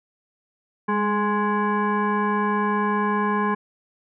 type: tone with frequency modulation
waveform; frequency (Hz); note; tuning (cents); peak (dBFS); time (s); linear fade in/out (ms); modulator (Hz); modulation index
sine; 420; G#4; +19; -19; 0.88-3.55; 10; 625; 1.7
effects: none